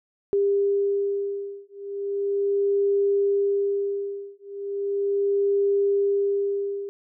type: beating tone pair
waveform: sine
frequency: 400 / 400.37 Hz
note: G4 / G4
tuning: +35 / +37 cents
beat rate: 0.37 Hz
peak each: -24 / -24 dBFS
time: 0.33-6.89 s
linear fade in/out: 0 ms
effects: none